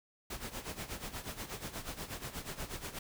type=noise with tremolo; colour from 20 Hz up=pink; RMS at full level=-40 dBFS; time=0.3-2.99 s; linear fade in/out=5 ms; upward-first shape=sine; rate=8.3 Hz; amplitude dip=75%; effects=none